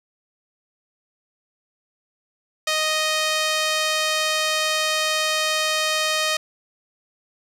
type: tone with band-pass filter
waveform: sawtooth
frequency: 622.3 Hz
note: D#5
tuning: in tune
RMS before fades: -22 dBFS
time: 2.67-6.37 s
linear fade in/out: 5 ms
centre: 4000 Hz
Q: 0.7
effects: none